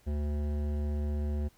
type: tone with hard clipping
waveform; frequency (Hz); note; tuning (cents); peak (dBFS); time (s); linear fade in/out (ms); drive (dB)
triangle; 73.7; D2; +7; -31; 0.06-1.49; 20; 18
effects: pink hiss -64 dBFS RMS until 1.57 s